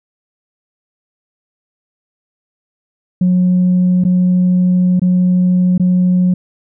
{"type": "tone with dropouts", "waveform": "sine", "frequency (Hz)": 181.3, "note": "F#3", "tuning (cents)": -35, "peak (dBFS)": -7, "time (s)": [3.21, 6.34], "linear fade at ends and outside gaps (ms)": 5, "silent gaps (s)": [[4.039, 4.049], [4.996, 5.017], [5.779, 5.797]], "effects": ["tanh soft clip ceiling -6 dBFS"]}